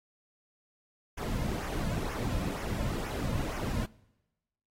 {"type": "noise with flanger", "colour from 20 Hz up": "brown", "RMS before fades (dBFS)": -33, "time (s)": [1.17, 3.86], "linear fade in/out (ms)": 10, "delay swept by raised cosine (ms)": [0.23, 2.63], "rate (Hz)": 2.1, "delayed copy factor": -0.7, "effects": ["noise-tail reverb RT60 1.0 s tail -23 dB re dry", "AAC 48 kbps"]}